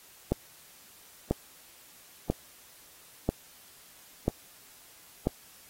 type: click train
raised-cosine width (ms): 2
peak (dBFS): -11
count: 6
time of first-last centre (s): 0.32-5.27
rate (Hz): 1.01
effects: white hiss -55 dBFS RMS until 5.69 s + AAC 48 kbps